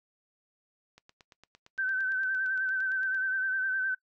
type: click train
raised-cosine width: 0.2 ms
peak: -35 dBFS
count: 20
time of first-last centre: 0.98-3.146 s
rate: 8.77 Hz
type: tone with vibrato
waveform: sine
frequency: 1540 Hz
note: G6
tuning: 31 cents flat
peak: -27 dBFS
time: 1.78-3.95 s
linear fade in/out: 10 ms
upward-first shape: sine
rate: 9.7 Hz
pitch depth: 36 cents each way
effects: noise-tail reverb RT60 0.1 s tail -20 dB re dry

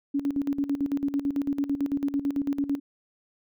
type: tone with tremolo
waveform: sine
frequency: 281.2 Hz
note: C#4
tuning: 25 cents sharp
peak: -22 dBFS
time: 0.14-2.8 s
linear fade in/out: 10 ms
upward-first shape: square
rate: 9 Hz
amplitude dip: 75%
effects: none

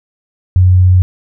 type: tone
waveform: sine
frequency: 91.5 Hz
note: F#2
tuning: 19 cents flat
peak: -4 dBFS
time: 0.56-1.02 s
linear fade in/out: 0 ms
effects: none

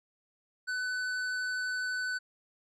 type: tone with tanh clipping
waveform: sine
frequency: 1502 Hz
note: F#6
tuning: 26 cents sharp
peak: -33 dBFS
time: 0.67-2.19 s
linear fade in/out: 20 ms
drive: 14 dB
effects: resampled to 22050 Hz

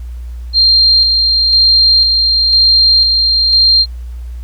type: tone with tremolo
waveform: sine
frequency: 4186 Hz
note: C8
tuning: in tune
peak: -5 dBFS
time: 0.53-3.86 s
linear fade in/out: 50 ms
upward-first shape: square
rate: 1 Hz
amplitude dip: 30%
effects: added 60 Hz sine -22 dBFS peak until 4.43 s + pink hiss -49 dBFS RMS until 4.43 s

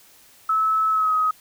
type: tone with pitch glide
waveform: sine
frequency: 1300 to 1263 Hz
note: E6 to D#6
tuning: -24 to +26 cents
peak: -17 dBFS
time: 0.49-1.31 s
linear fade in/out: 5 ms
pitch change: -50 cents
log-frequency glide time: 0.9-1.14 s
effects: white hiss -52 dBFS RMS until 1.4 s

